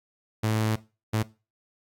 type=tone bursts at uneven times; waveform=sawtooth; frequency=109.5 Hz; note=A2; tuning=8 cents flat; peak=-19 dBFS; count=2; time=0.43-0.76 / 1.13-1.23 s; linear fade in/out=10 ms; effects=noise-tail reverb RT60 0.3 s tail -19 dB re dry + AAC 64 kbps